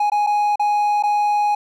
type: tone with dropouts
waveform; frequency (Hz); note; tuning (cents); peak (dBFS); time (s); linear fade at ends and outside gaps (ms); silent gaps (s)
triangle; 830.6; G#5; 0; -13; 0-1.55; 5; 0.1-0.118 / 0.266-0.27 / 0.558-0.595 / 1.026-1.035
effects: none